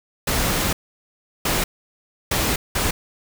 pink noise bursts at uneven times, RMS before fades -21 dBFS, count 4, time 0.27-0.73 / 1.45-1.64 / 2.31-2.56 / 2.75-2.91 s, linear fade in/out 5 ms, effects none

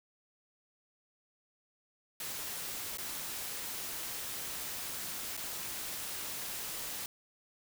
white noise with dropouts, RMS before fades -40 dBFS, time 2.2-7.06 s, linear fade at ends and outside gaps 2 ms, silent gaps 2.973-2.983 / 5.368-5.374 s, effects none

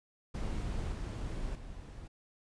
brown noise with level steps, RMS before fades -36 / -38 / -46 dBFS, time 0.34-2.08 s, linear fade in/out 10 ms, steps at 0.92 / 1.55 s, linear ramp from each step 5 ms, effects resampled to 22050 Hz

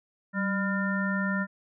harmonic tone with a mistuned harmonic, 200 Hz, G3, 35 cents sharp, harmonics 1 / 3 / 5 / 7 / 9, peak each -27 / -38 / -39 / -33 / -33 dBFS, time 0.33-1.47 s, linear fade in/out 50 ms, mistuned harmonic 1, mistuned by -64 cents, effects none

